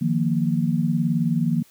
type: chord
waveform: sine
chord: Eb suspended second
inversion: none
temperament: equal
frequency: 155.56 / 174.61 / 233.1 Hz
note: Eb3 / F3 / Bb3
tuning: 0 / 0 / 0 cents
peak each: -23 dBFS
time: 0.01-1.63 s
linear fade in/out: 10 ms
effects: white hiss -55 dBFS RMS until 1.7 s